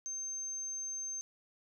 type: tone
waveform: sine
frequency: 6300 Hz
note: G8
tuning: 8 cents sharp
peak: -37 dBFS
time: 0.06-1.21 s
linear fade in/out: 0 ms
effects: none